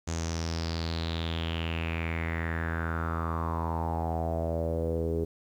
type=tone with low-pass filter sweep; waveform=sawtooth; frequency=82.41 Hz; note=E2; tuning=in tune; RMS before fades=-31 dBFS; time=0.07-5.25 s; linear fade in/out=10 ms; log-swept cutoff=6800 to 410 Hz; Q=5.9; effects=10-bit